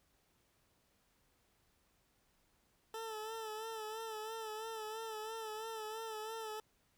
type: tone with vibrato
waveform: 20% pulse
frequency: 440 Hz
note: A4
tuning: in tune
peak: -37 dBFS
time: 2.94-6.6 s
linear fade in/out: 2 ms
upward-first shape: sine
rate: 3 Hz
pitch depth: 46 cents each way
effects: pink hiss -75 dBFS RMS until 6.97 s